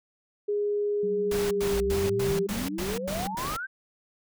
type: tone with pitch glide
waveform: sine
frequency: 412.5 to 395.9 Hz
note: G#4 to G4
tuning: -12 to +17 cents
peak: -24 dBFS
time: 0.48-2.47 s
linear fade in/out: 10 ms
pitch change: -71 cents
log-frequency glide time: 1.27-1.93 s
type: tone with tremolo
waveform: sine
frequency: 191.3 Hz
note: G3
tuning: 42 cents flat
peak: -32 dBFS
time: 1.03-3.35 s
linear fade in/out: 2 ms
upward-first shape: triangle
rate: 13 Hz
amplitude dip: 50%
type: noise bursts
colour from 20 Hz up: pink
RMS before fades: -34 dBFS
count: 8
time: 1.31-3.568 s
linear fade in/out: 5 ms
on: 200 ms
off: 94 ms
type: exponential sweep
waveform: sine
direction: up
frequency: 51.91 to 1607 Hz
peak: -31 dBFS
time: 1.72-3.67 s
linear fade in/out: 20 ms
effects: none